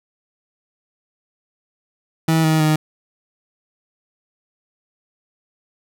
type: tone with pitch steps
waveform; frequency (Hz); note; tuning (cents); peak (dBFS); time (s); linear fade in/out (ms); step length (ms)
30% pulse; 161.3 / 157.89 / 154.55; E3 / D#3 / D#3; -37 / +26 / -11; -11; 2.28-2.76; 5; 160
effects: none